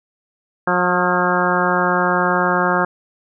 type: harmonic tone with a mistuned harmonic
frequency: 179.7 Hz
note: F3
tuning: 50 cents sharp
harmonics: 1 / 2 / 3 / 4 / 5 / 6 / 7 / 8 / 9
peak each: -23 / -23 / -23 / -23 / -23 / -23 / -23 / -23 / -23 dBFS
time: 0.67-2.85 s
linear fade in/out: 5 ms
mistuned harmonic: 8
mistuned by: -45 cents
effects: none